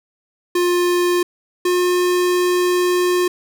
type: tone pair in turn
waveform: square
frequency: 353.7 / 358.2 Hz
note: F4 / F4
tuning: +22 / +44 cents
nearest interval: unison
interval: 22 cents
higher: second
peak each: -15 dBFS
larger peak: neither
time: 0.55-1.23 / 1.65-3.28 s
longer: second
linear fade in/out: 5 ms
effects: none